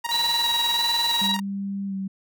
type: tone with tremolo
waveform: sawtooth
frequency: 938 Hz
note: A#5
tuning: 11 cents sharp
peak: -20 dBFS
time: 0.04-1.4 s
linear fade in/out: 10 ms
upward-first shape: square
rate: 20 Hz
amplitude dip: 70%
type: noise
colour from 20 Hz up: white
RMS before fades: -35 dBFS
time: 0.11-1.28 s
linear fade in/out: 2 ms
type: tone with vibrato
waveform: sine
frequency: 3913 Hz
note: B7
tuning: 17 cents flat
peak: -21 dBFS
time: 0.11-1.35 s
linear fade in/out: 10 ms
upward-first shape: square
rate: 1.5 Hz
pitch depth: 13 cents each way
type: tone with pitch glide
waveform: sine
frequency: 197.7 to 193.07 Hz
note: G3 to G3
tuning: +15 to -26 cents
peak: -26 dBFS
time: 1.21-2.08 s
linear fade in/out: 10 ms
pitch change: -41 cents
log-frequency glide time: 1.87-1.94 s
effects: none

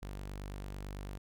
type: tone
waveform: sawtooth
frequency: 49 Hz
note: G1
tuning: in tune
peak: -37 dBFS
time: 0.02-1.18 s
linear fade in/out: 10 ms
effects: none

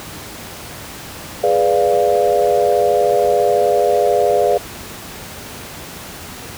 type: chord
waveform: sine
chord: G# diminished seventh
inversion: none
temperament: equal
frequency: 415.3 / 493.9 / 587.3 / 698.5 Hz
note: G#4 / B4 / D5 / F5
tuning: 0 / 0 / 0 / 0 cents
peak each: -17 dBFS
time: 1.43-4.58 s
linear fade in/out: 10 ms
effects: pink hiss -32 dBFS RMS until 6.57 s + high-pass 60 Hz 12 dB/octave

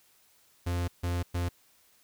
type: tone bursts at uneven times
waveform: 45% pulse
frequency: 87.6 Hz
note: F2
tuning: 6 cents sharp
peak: -28 dBFS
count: 3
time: 0.66-0.88 / 1.03-1.23 / 1.34-1.49 s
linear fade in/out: 10 ms
effects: white hiss -64 dBFS RMS until 2.03 s

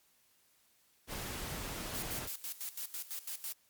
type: noise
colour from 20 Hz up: pink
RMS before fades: -41 dBFS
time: 1.07-2.29 s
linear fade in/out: 50 ms
type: noise with tremolo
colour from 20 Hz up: blue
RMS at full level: -40 dBFS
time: 1.94-3.53 s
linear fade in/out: 10 ms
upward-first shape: square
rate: 6 Hz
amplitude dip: 80%
effects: white hiss -70 dBFS RMS until 3.69 s + MP3 96 kbps

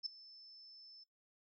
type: tone with ADSR envelope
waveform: sine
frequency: 5274 Hz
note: E8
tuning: in tune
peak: -34 dBFS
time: 0.03-1.04 s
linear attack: 32 ms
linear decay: 3 ms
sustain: -21 dB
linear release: 10 ms
effects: noise-tail reverb RT60 0.4 s tail -26 dB re dry

